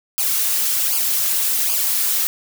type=noise with flanger; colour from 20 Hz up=blue; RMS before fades=-19 dBFS; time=0.18-2.27 s; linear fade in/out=0 ms; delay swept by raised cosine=0.52 to 5.52 ms; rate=1.3 Hz; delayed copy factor=-0.8; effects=none